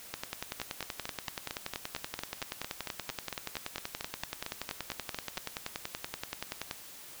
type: two click trains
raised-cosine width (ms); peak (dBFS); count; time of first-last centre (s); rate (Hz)
0.2; -18 / -17; 22 / 70; 0.6-5.373 / 0.14-6.711; 4.4 / 10.5
effects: white hiss -49 dBFS RMS until 7.2 s